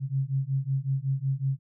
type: beating tone pair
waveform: sine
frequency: 132.7 / 138.1 Hz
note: C3 / C#3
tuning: +25 / -6 cents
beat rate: 5.4 Hz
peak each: -28 dBFS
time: 0-1.59 s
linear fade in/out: 50 ms
effects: none